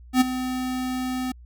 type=tone with ADSR envelope; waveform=square; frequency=255.3 Hz; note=C4; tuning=42 cents flat; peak=-13 dBFS; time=0.13-1.32 s; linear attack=79 ms; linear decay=17 ms; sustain=-13 dB; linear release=6 ms; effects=added 60 Hz sine -43 dBFS peak until 1.45 s